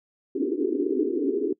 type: band-pass noise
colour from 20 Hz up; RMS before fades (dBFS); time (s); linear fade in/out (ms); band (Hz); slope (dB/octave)
white; -25; 0.35-1.53; 5; 260 to 430; 96
effects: noise-tail reverb RT60 0.1 s tail -22 dB re dry